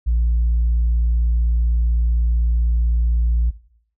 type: tone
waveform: sine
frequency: 57.9 Hz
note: A#1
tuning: 11 cents flat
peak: -13 dBFS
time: 0.06-3.51 s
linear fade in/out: 20 ms
effects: noise-tail reverb RT60 0.6 s tail -17 dB re dry + tanh soft clip ceiling -12 dBFS